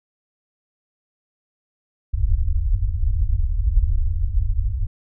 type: low-pass noise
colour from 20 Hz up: pink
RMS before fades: -19 dBFS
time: 2.13-4.87 s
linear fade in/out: 10 ms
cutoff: 100 Hz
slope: 96 dB/octave
effects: none